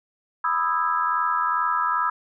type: chord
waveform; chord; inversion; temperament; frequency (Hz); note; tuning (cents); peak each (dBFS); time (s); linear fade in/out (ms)
sine; E major seventh; second; just; 988.9 / 1236.1 / 1318.5 / 1648.1; B5 / D#6 / E6 / G#6; +2 / -12 / 0 / -14; -25 / -26 / -24 / -30; 0.44-2.1; 5
effects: none